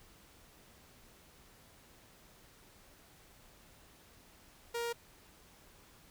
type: tone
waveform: sawtooth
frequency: 470 Hz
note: A#4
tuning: 14 cents sharp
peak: -31 dBFS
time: 4.74-4.93 s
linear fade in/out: 10 ms
effects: pink hiss -61 dBFS RMS until 6.1 s